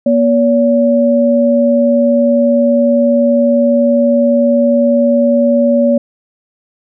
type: tone pair together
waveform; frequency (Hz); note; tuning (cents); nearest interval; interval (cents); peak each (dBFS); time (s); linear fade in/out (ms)
sine; 239.2 / 569; A#3 / C#5; +45 / +45; octave + minor third; 1500; -10; 0.06-5.98; 5
effects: none